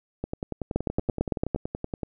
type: two click trains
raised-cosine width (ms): 2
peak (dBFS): -10 / -16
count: 8 / 20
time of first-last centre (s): 0.76-1.547 / 0.24-2.032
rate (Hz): 8.89 / 10.6
effects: none